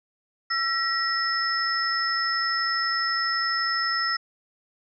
sine tone cluster, 1344 / 1905 / 5230 Hz, E6 / A#6 / E8, +33 / +37 / -15 cents, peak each -27 dBFS, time 0.5-4.17 s, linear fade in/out 10 ms, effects none

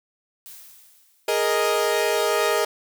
blue noise with exponential decay, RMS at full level -40 dBFS, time 0.46-1.8 s, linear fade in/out 0 ms, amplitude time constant 290 ms
sawtooth chord, Ab suspended second, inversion none, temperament equal, 415.3 / 466.2 / 622.3 Hz, Ab4 / Bb4 / Eb5, 0 / 0 / 0 cents, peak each -20 dBFS, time 1.28-2.65 s, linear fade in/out 5 ms
effects none

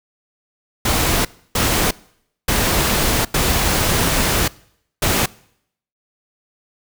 pink noise bursts at uneven times, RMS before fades -17 dBFS, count 5, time 0.85-1.25 / 1.55-1.91 / 2.48-3.25 / 3.34-4.48 / 5.02-5.26 s, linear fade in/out 5 ms, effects noise-tail reverb RT60 0.7 s tail -23 dB re dry

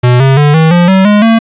square tone with pitch steps, 123.47 / 134.64 / 146.83 / 160.12 / 174.61 / 190.42 / 207.7 / 226.4 Hz, B2 / C3 / D3 / D#3 / F3 / G3 / G#3 / A3, 0 / +50 / 0 / +50 / 0 / -50 / 0 / +50 cents, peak -4 dBFS, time 0.03-1.39 s, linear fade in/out 10 ms, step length 170 ms, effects resampled to 8000 Hz + 7-bit

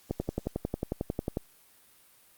click train, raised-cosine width 2 ms, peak -16 dBFS, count 15, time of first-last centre 0.11-1.371 s, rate 11.1 Hz, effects white hiss -60 dBFS RMS until 2.37 s + Opus 48 kbps

